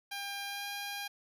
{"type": "tone with pitch glide", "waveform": "10% pulse", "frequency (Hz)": [801, 808], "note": ["G5", "G#5"], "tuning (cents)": [37, -48], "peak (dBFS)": -29, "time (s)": [0.11, 1.08], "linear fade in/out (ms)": 10, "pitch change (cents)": 15, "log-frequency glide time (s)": [0.45, 0.67], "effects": []}